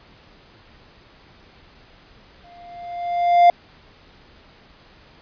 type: tone with exponential growth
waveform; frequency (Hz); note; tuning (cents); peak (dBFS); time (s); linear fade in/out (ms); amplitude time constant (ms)
triangle; 698.5; F5; 0; -5; 2.44-3.5; 2; 230
effects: pink hiss -50 dBFS RMS until 5.21 s + resampled to 11025 Hz